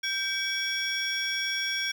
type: tone cluster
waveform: triangle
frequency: 1567 / 2282 / 3358 / 5580 Hz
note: G6 / C#7 / G#7 / F8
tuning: -1 / +50 / +18 / -2 cents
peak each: -31 dBFS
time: 0.03-1.92 s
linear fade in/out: 10 ms
effects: tanh soft clip ceiling -17 dBFS + 9-bit